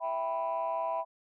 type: chord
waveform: sine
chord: E minor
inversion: none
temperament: equal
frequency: 659.3 / 784 / 987.8 Hz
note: E5 / G5 / B5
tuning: 0 / 0 / 0 cents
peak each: -32 / -36 / -32 dBFS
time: 0-1.05 s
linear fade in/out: 50 ms
effects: tanh soft clip ceiling -24 dBFS